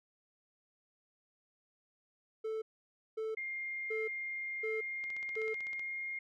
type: tone bursts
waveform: triangle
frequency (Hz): 440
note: A4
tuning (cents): 0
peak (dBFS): -33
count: 5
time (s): 2.44-5.54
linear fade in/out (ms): 10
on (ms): 180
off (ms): 550
type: tone with pitch glide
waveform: sine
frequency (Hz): 2117 to 2130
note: C7 to C7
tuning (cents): +20 to +30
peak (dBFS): -37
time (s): 3.37-6.19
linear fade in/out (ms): 5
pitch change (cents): +10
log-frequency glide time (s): 4.6-5.72
type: click train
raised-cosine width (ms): 0.2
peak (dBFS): -35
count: 13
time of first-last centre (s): 5.04-5.795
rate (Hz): 15.9
effects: none